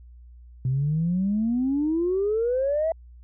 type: exponential sweep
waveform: sine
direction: up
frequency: 125.3 to 665 Hz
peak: -20 dBFS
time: 0.65-2.92 s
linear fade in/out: 2 ms
effects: tanh soft clip ceiling -16 dBFS + added 60 Hz sine -44 dBFS peak until 3.23 s